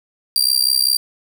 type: tone with amplitude modulation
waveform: sawtooth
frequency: 4721 Hz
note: D8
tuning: 8 cents sharp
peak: -7 dBFS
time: 0.36-0.97 s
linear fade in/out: 0 ms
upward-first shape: sine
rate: 65.1 Hz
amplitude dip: 95%
effects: 7-bit